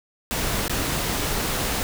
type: noise with dropouts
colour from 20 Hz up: pink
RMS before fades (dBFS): -25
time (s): 0.31-1.83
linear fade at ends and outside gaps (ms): 0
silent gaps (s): 0.68-0.696
effects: none